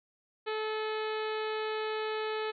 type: harmonic tone with a mistuned harmonic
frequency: 433.7 Hz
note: A4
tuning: 25 cents flat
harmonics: 1 / 2 / 3 / 4 / 5 / 6 / 7 / 8 / 9 / 10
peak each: -33 / -40 / -41 / -43 / -47 / -46 / -48 / -50 / -49 / -53 dBFS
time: 0.46-2.52 s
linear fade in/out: 20 ms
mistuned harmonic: 6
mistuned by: -39 cents
effects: none